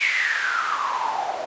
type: noise with band-pass filter sweep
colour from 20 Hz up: white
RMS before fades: -24 dBFS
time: 0-1.46 s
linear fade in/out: 20 ms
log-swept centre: 2300 to 640 Hz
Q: 9.7
effects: resampled to 16000 Hz